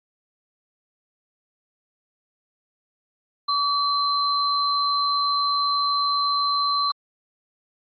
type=tone pair together; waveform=sine; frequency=1147 / 4087 Hz; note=D6 / C8; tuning=-41 / -41 cents; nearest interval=octave + minor seventh; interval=2200 cents; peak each=-21 / -24 dBFS; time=3.48-6.92 s; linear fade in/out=10 ms; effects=AAC 48 kbps